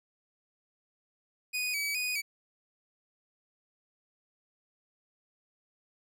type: tone with vibrato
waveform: sawtooth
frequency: 2380 Hz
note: D7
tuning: 22 cents sharp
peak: -27 dBFS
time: 1.53-2.22 s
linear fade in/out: 20 ms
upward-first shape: square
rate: 2.4 Hz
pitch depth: 72 cents each way
effects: none